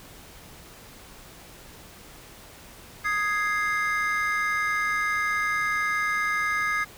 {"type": "chord", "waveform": "triangle", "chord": "Ab major", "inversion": "second", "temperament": "equal", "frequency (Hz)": [1244.5, 1661.2, 2093], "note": ["Eb6", "Ab6", "C7"], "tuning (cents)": [0, 0, 0], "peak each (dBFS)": -26, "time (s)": [3.04, 6.85], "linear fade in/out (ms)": 20, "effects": ["pink hiss -47 dBFS RMS until 6.97 s"]}